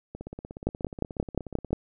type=two click trains; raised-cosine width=2 ms; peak=-11 / -24 dBFS; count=7 / 27; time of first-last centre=0.67-1.73 / 0.15-1.707 s; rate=5.66 / 16.7 Hz; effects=none